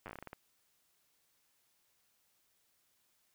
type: slowing click train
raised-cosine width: 0.5 ms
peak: -30 dBFS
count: 11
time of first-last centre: 0.06-0.331 s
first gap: 9 ms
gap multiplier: 1.23
effects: white hiss -75 dBFS RMS until 3.34 s